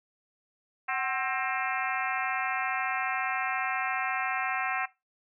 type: harmonic tone with a mistuned harmonic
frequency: 265.5 Hz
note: C4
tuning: 25 cents sharp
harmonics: 3 / 4 / 5 / 6 / 7 / 8 / 9 / 10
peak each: -34 / -35 / -36 / -37 / -37 / -38 / -39 / -39 dBFS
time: 0.88-4.86 s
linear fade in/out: 10 ms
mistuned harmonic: 3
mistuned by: -91 cents
effects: noise-tail reverb RT60 0.2 s tail -17 dB re dry